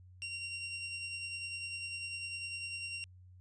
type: tone with tremolo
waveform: sawtooth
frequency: 2759 Hz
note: F7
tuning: 22 cents flat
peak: -34 dBFS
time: 0.22-3.04 s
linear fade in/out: 0 ms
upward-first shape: triangle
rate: 10 Hz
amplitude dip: 40%
effects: added 91 Hz sine -54 dBFS peak until 3.4 s + resampled to 22050 Hz